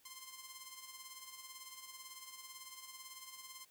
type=tone with tremolo; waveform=5% pulse; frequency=1046.5 Hz; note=C6; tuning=in tune; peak=-36 dBFS; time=0.05-3.65 s; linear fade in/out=5 ms; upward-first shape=sine; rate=18 Hz; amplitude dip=55%; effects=white hiss -69 dBFS RMS until 3.7 s